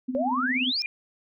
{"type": "tone with tremolo", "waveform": "sine", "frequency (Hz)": 254.5, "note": "C4", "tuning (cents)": -48, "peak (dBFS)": -24, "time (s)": [0.08, 0.72], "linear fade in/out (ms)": 10, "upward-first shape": "sine", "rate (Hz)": 17, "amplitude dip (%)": 70}
{"type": "exponential sweep", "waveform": "sine", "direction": "up", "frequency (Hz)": [523.3, 5450], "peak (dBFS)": -24, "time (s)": [0.15, 0.82], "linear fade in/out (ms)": 0}
{"type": "tone with exponential growth", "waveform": "sine", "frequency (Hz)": 2408, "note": "D7", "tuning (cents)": 43, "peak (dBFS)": -23, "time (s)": [0.76, 0.86], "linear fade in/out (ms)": 1, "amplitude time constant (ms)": 21}
{"effects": []}